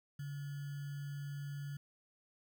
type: tone with sample-and-hold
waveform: sine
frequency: 142.5 Hz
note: C#3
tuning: 48 cents sharp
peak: -40 dBFS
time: 0.19-1.77 s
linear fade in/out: 5 ms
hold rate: 1575 Hz
effects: none